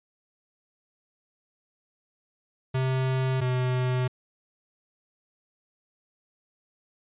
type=tone pair in turn; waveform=square; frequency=130.81 / 126.87 Hz; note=C3 / B2; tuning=0 / +47 cents; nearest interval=minor second; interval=53 cents; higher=first; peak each=-24 dBFS; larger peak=neither; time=2.74-3.41 / 3.41-4.08 s; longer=neither; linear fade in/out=10 ms; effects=resampled to 8000 Hz